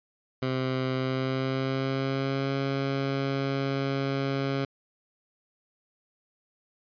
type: tone with pitch glide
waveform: 15% pulse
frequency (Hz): 130.2 to 136.99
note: C3 to C#3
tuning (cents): -8 to -20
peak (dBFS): -20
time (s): 0.42-4.65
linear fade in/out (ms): 5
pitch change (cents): +88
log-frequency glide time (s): 0.94-2.54
effects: resampled to 11025 Hz